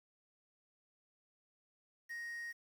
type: tone with quantisation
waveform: triangle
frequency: 1871 Hz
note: A#6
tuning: 6 cents sharp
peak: -40 dBFS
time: 2.09-2.53 s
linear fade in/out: 20 ms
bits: 10
effects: none